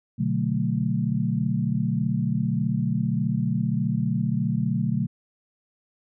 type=chord; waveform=sine; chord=B minor seventh; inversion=none; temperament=equal; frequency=123.47 / 146.83 / 185 / 220 Hz; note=B2 / D3 / F#3 / A3; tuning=0 / 0 / 0 / 0 cents; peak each=-27 dBFS; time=0.18-5.07 s; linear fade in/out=20 ms; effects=none